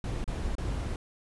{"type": "noise with dropouts", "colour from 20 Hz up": "brown", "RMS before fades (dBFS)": -32, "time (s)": [0.04, 0.96], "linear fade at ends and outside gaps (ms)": 2, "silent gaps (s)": [[0.242, 0.277], [0.553, 0.582]], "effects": ["resampled to 24000 Hz"]}